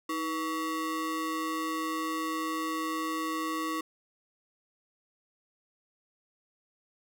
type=ring-modulated tone; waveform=square; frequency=403.5 Hz; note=G#4; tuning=50 cents flat; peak=-28 dBFS; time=0.09-3.81 s; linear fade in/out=5 ms; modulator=721 Hz; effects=none